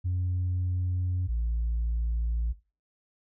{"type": "tone pair in turn", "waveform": "sine", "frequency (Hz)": [90.5, 57.01], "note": ["F#2", "A#1"], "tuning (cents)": [-38, -38], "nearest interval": "minor sixth", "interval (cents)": 800, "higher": "first", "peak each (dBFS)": -24, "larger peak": "neither", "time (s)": [[0.04, 1.28], [1.28, 2.53]], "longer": "second", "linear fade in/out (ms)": 20, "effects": ["noise-tail reverb RT60 0.3 s tail -17 dB re dry", "tanh soft clip ceiling -23 dBFS"]}